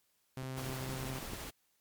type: tone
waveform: sawtooth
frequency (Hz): 130.81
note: C3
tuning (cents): 0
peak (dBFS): -35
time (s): 0.37-1.19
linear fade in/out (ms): 2
type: clicks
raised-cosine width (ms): 3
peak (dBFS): -34 / -32 / -32 / -35 / -34 / -31 / -38 / -34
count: 8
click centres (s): 0.428 / 0.697 / 0.894 / 0.934 / 1.048 / 1.228 / 1.3 / 1.334
type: noise with tremolo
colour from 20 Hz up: pink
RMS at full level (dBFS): -43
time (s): 0.56-1.51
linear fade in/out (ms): 20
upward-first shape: triangle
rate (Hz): 12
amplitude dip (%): 25
effects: white hiss -75 dBFS RMS until 1.8 s + MP3 96 kbps